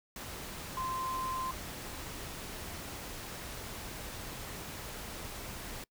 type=tone in noise; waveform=sine; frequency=1040 Hz; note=C6; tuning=11 cents flat; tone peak=-34 dBFS; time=0.77-1.51 s; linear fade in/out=2 ms; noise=pink; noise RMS=-43 dBFS; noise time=0.16-5.84 s; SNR=+6 dB; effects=noise-tail reverb RT60 0.1 s tail -24 dB re dry